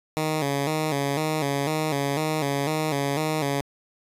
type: tone with vibrato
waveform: 10% pulse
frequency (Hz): 147.9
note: D3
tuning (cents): +13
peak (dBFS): -15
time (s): 0.17-3.61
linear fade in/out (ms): 0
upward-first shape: square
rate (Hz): 2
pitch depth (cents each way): 91
effects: resampled to 32000 Hz